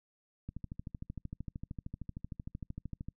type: click train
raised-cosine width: 5 ms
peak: -28 dBFS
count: 35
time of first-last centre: 0.49-3.085 s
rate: 13.1 Hz
effects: noise-tail reverb RT60 0.1 s tail -26 dB re dry